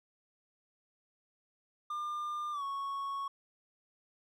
triangle tone with pitch glide, 1200 to 1106.8 Hz, D6 to C#6, +37 to -3 cents, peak -33 dBFS, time 1.9-3.28 s, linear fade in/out 5 ms, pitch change -140 cents, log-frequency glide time 2.52-2.63 s, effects none

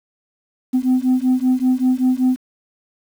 sine beating tone pair, 252.8 / 258 Hz, B3 / C4, +41 / -24 cents, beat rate 5.2 Hz, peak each -15 / -15 dBFS, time 0.73-2.37 s, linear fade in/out 20 ms, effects tanh soft clip ceiling -10 dBFS + 7-bit

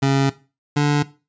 25% pulse tone pair in turn, 137 / 146.23 Hz, C#3 / D3, -20 / -7 cents, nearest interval minor second, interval 113 cents, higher second, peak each -11 dBFS, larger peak neither, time 0.02-0.3 / 0.76-1.03 s, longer first, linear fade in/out 10 ms, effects noise-tail reverb RT60 0.3 s tail -17 dB re dry + resampled to 16000 Hz

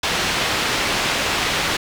white low-pass noise, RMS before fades -21 dBFS, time 0.03-1.77 s, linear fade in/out 5 ms, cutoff 3600 Hz, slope 12 dB/octave, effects none

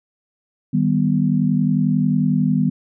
sine chord, Eb augmented, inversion none, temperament equal, 155.56 / 196 / 246.9 Hz, Eb3 / G3 / B3, 0 / 0 / 0 cents, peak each -19 dBFS, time 0.73-2.7 s, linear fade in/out 10 ms, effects none

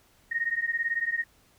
sine beating tone pair, 1852 / 1870 Hz, A#6 / A#6, -12 / +5 cents, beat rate 18 Hz, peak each -29 dBFS, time 0.31-1.24 s, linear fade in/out 10 ms, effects pink hiss -62 dBFS RMS until 1.58 s

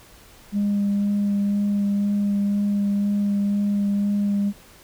sine tone with vibrato, 202.8 Hz, G#3, 41 cents flat, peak -17 dBFS, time 0.52-4.53 s, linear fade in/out 50 ms, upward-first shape sine, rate 2 Hz, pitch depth 11 cents each way, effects tanh soft clip ceiling -16 dBFS + pink hiss -49 dBFS RMS until 4.83 s

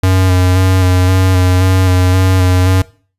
square tone with vibrato, 92.5 Hz, F#2, in tune, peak -8 dBFS, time 0.03-2.82 s, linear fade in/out 5 ms, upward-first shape square, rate 1.9 Hz, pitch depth 20 cents each way, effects noise-tail reverb RT60 0.4 s tail -20 dB re dry + resampled to 32000 Hz

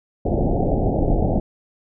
pink low-pass noise, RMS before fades -19 dBFS, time 0.25-1.4 s, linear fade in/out 5 ms, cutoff 790 Hz, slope 96 dB/octave, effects none

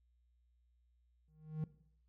triangle tone with exponential growth, 155.56 Hz, D#3, in tune, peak -31 dBFS, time 1.28-1.64 s, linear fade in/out 2 ms, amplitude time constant 78 ms, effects noise-tail reverb RT60 0.7 s tail -18 dB re dry + added 60 Hz sine -70 dBFS peak until 2.08 s

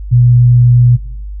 sine tone, 121.9 Hz, B2, 22 cents flat, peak -4 dBFS, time 0.11-0.97 s, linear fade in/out 20 ms, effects noise-tail reverb RT60 0.6 s tail -18 dB re dry + added 50 Hz sine -21 dBFS peak until 1.4 s

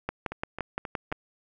two click trains, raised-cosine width 0.5 ms, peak -20 / -14 dBFS, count 4 / 7, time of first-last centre 0.32-1.118 / 0.09-1.124 s, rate 3.76 / 5.8 Hz, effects none

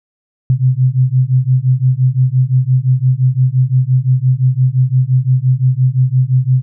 sine beating tone pair, 125.9 / 131.7 Hz, B2 / C3, +34 / +12 cents, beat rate 5.8 Hz, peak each -12 dBFS, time 0.5-6.62 s, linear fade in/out 0 ms, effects none

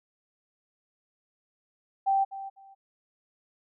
sine tone with echo, 781 Hz, G5, 7 cents flat, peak -21 dBFS, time 2.06-2.25 s, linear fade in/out 20 ms, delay 250 ms, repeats 2, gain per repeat -14 dB, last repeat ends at 2.75 s, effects none

